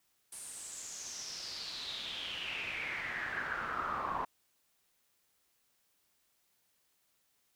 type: noise with band-pass filter sweep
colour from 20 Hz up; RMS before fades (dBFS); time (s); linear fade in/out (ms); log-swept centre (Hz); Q
brown; -40; 0.32-4.25; 5; 9600 to 1000; 6
effects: white hiss -75 dBFS RMS until 7.55 s